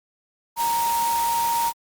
sine tone in noise, 932.3 Hz, A#5, in tune, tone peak -20 dBFS, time 0.56-1.73 s, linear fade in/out 50 ms, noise white, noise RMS -30 dBFS, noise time 0.56-1.73 s, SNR +7 dB, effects Opus 48 kbps

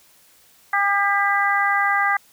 harmonic tone with a mistuned harmonic, 401.5 Hz, G4, 41 cents sharp, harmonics 2 / 3 / 4 / 5, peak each -22 / -22 / -22 / -22 dBFS, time 0.73-2.17 s, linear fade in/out 5 ms, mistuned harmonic 5, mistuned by -23 cents, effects white hiss -54 dBFS RMS until 2.32 s

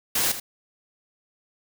white noise with echo, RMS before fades -23 dBFS, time 0.15-0.32 s, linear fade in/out 5 ms, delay 80 ms, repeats 1, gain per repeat -11 dB, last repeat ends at 0.4 s, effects none

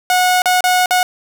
sawtooth tone with dropouts, 730 Hz, F#5, 24 cents flat, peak -7 dBFS, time 0.1-1.03 s, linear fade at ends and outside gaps 1 ms, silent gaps 0.42-0.457 / 0.607-0.64 / 0.859-0.908 s, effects none

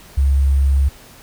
sine tone with sample-and-hold, 68.7 Hz, C#2, 15 cents flat, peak -11 dBFS, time 0.17-0.89 s, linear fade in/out 10 ms, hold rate 8820 Hz, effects pink hiss -43 dBFS RMS until 1.22 s

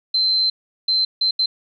sine tone bursts at uneven times, 4096 Hz, C8, 38 cents flat, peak -15 dBFS, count 4, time 0.14-0.5 / 0.88-1.05 / 1.21-1.31 / 1.39-1.46 s, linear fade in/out 5 ms, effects none

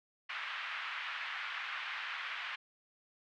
pink band-pass noise, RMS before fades -41 dBFS, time 0.29-2.56 s, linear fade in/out 10 ms, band 1200 to 3000 Hz, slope 24 dB/octave, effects none

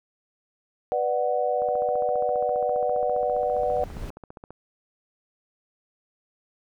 sine chord, B minor, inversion none, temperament just, 493.9 / 592.7 / 740.8 Hz, B4 / D5 / F#5, 0 / +16 / +2 cents, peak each -26 dBFS, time 0.92-3.84 s, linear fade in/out 0 ms
click train, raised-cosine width 1 ms, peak -27 dBFS, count 44, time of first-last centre 1.62-4.506 s, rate 14.9 Hz
brown noise with exponential growth, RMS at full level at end -32 dBFS, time 2.44-4.1 s, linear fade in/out 1 ms, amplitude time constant 360 ms
effects none

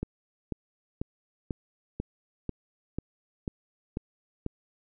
click train, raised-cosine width 3 ms, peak -18 dBFS, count 10, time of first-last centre 0.03-4.463 s, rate 2.03 Hz, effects none

